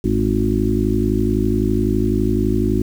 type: harmonic tone with a mistuned harmonic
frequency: 51.9 Hz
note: G#1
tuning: in tune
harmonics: 1 / 2 / 4 / 5 / 6 / 7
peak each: -22 / -22 / -22 / -22 / -22 / -22 dBFS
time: 0.04-2.82 s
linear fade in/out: 5 ms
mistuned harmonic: 2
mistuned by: +60 cents
effects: 7-bit